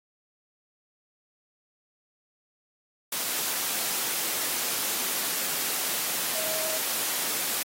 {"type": "tone in noise", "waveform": "sine", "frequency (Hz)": 633, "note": "D#5", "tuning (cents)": 30, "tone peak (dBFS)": -35, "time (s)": [6.35, 6.78], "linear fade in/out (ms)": 5, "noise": "white", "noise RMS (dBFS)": -29, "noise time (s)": [3.12, 7.63], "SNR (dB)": -9, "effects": ["high-pass 200 Hz 12 dB/octave", "AAC 48 kbps"]}